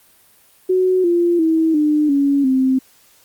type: tone with pitch steps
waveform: sine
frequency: 370.3 / 345.5 / 322.4 / 300.8 / 280.6 / 261.8 Hz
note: F#4 / F4 / E4 / D4 / C#4 / C4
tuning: +1 / -19 / -38 / +42 / +21 / +1 cents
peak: -12 dBFS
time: 0.69-2.79 s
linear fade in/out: 10 ms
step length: 350 ms
effects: white hiss -52 dBFS RMS until 3.24 s + Opus 32 kbps